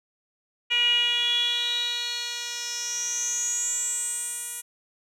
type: tone with band-pass filter sweep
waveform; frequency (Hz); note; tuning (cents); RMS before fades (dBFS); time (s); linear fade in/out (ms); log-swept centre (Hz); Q
10% pulse; 480; B4; -49; -27; 0.7-4.62; 20; 2700 to 9800; 9.5
effects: none